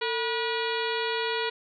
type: harmonic tone with a mistuned harmonic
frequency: 482.8 Hz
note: B4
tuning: 39 cents flat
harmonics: 1 / 2 / 3 / 4 / 5 / 6 / 7 / 8 / 9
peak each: -30 / -33 / -35 / -36 / -37 / -38 / -38 / -39 / -40 dBFS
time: 0.01-1.5 s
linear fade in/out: 10 ms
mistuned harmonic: 1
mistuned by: -120 cents
effects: none